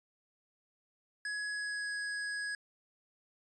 square tone with pitch glide, 1679 to 1665.5 Hz, G#6 to G#6, +18 to +4 cents, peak -36 dBFS, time 1.25-2.55 s, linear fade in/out 2 ms, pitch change -14 cents, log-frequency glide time 1.5-1.92 s, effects resampled to 24000 Hz

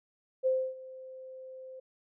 sine tone with ADSR envelope, 520 Hz, C5, 11 cents flat, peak -23 dBFS, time 0.43-1.8 s, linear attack 33 ms, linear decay 280 ms, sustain -20 dB, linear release 8 ms, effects none

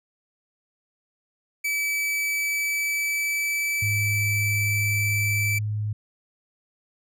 45% pulse tone with pitch glide, 2300 to 2321 Hz, D7 to D7, -37 to -21 cents, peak -23 dBFS, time 1.64-5.59 s, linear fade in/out 10 ms, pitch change +16 cents, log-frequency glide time 2.35-5.17 s
sine tone, 105.9 Hz, G#2, 34 cents sharp, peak -24 dBFS, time 3.82-5.93 s, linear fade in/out 5 ms
effects none

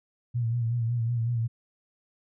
sine tone with vibrato, 117.4 Hz, A#2, 13 cents sharp, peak -24 dBFS, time 0.34-1.48 s, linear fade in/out 20 ms, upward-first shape sine, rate 5.4 Hz, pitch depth 59 cents each way, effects none

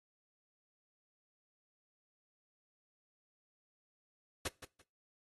pink noise with echo, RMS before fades -37 dBFS, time 4.45-4.48 s, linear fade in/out 5 ms, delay 170 ms, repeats 2, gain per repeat -13 dB, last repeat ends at 4.82 s, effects noise-tail reverb RT60 0.3 s tail -22 dB re dry + AAC 32 kbps

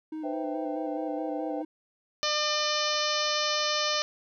triangle tone with vibrato, 307 Hz, D#4, 23 cents flat, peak -31 dBFS, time 0.12-1.65 s, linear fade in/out 5 ms, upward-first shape square, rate 4.7 Hz, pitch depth 32 cents each way
sine chord, C major seventh, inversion third, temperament equal with one note detuned, 495.9 / 523.3 / 659.3 / 784 Hz, B4 / C5 / E5 / G5, +7 / 0 / 0 / 0 cents, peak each -37 dBFS, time 0.23-1.63 s, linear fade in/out 20 ms
harmonic tone, 601 Hz, D5, 40 cents sharp, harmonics 1 / 2 / 3 / 4 / 5 / 6 / 7 / 8 / 9 / 10, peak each -32 / -32 / -36 / -37 / -34 / -36 / -34 / -36 / -35 / -37 dBFS, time 2.23-4.02 s, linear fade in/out 0 ms
effects none

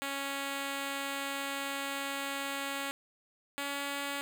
5% pulse tone pair in turn, 277.2 / 281.6 Hz, C#4 / C#4, 0 / +27 cents, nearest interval unison, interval 27 cents, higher second, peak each -23 dBFS, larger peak neither, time 0.02-2.91 / 3.58-4.21 s, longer first, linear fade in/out 0 ms, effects none

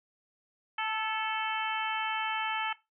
harmonic tone with a mistuned harmonic, 440 Hz, A4, in tune, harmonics 2 / 3 / 4 / 5 / 6 / 7, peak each -34 / -36 / -37 / -38 / -39 / -39 dBFS, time 0.78-2.73 s, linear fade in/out 5 ms, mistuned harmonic 4, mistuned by -31 cents, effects noise-tail reverb RT60 0.2 s tail -17 dB re dry

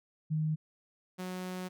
sine / sawtooth tone pair in turn, 155.56 / 183.46 Hz, D#3 / F#3, 0 / -14 cents, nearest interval minor third, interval 286 cents, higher second, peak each -28 / -33 dBFS, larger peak first, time 0.3-0.56 / 1.18-1.69 s, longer second, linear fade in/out 20 ms, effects none

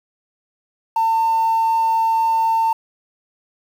triangle tone, 901 Hz, A5, 41 cents sharp, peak -11 dBFS, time 0.96-2.73 s, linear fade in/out 5 ms, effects tanh soft clip ceiling -11 dBFS + 7-bit

